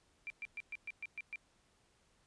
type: tone bursts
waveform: sine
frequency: 2361 Hz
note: D7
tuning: 9 cents sharp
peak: -40 dBFS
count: 8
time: 0.27-1.358 s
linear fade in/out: 0 ms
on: 31 ms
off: 120 ms
effects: pink hiss -72 dBFS RMS until 2.26 s + resampled to 22050 Hz